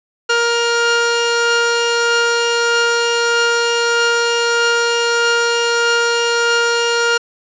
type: tone pair together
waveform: sawtooth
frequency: 469.9 / 1408.1 Hz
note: A#4 / F6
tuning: +14 / +14 cents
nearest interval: octave + perfect fifth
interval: 1900 cents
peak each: -12 dBFS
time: 0.29-7.18 s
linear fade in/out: 10 ms
effects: resampled to 16000 Hz + 8-bit